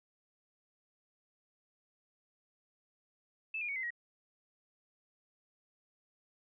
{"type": "tone with pitch steps", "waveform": "sine", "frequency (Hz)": [2626, 2422, 2234, 2060, 1900.3], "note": ["E7", "D#7", "C#7", "C7", "A#6"], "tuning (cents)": [-7, -47, 13, -28, 33], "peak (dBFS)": -35, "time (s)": [3.54, 3.905], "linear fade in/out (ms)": 5, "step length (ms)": 73, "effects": []}